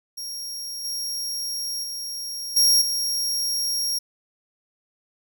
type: tone with level steps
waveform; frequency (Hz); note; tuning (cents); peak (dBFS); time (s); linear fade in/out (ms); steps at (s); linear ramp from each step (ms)
sawtooth; 5588; F8; 0; -28 / -24 / -27 / -12 / -20; 0.17-3.99; 10; 0.84 / 1.83 / 2.56 / 2.81; 10
effects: none